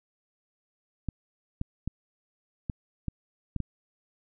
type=clicks; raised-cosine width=5 ms; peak=-18 dBFS; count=7; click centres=1.087 / 1.614 / 1.876 / 2.698 / 3.083 / 3.563 / 3.603 s; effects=none